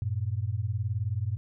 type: beating tone pair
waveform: sine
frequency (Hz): 95.3 / 114.3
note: G2 / A#2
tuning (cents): -48 / -34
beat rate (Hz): 19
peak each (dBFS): -30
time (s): 0.02-1.37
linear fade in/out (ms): 0
effects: none